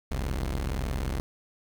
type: tone pair together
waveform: sawtooth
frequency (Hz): 41.79 / 66.6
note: E1 / C2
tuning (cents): +24 / +31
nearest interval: minor sixth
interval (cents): 807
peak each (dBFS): -27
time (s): 0.11-1.2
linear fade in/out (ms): 0
effects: 9-bit